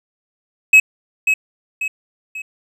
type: tone with echo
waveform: triangle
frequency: 2564 Hz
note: E7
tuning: 49 cents flat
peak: -3 dBFS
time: 0.73-0.8 s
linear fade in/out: 5 ms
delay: 540 ms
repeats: 3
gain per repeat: -7 dB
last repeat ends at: 2.42 s
effects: none